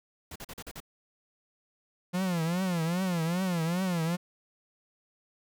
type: noise bursts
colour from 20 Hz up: pink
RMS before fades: -42 dBFS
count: 6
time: 0.31-0.803 s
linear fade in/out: 5 ms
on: 48 ms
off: 41 ms
type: tone with vibrato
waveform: 45% pulse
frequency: 174.8 Hz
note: F3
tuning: 2 cents sharp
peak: -27 dBFS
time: 2.13-4.17 s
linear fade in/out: 20 ms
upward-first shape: triangle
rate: 2.5 Hz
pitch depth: 170 cents each way
effects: none